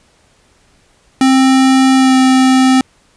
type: tone with pitch glide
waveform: square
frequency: 263.7 to 260.5 Hz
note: C4 to C4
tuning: +14 to -7 cents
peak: -7 dBFS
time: 1.21-2.81 s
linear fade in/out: 2 ms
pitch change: -21 cents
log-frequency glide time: 1.96-2.16 s
effects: pink hiss -52 dBFS RMS until 3.16 s + resampled to 22050 Hz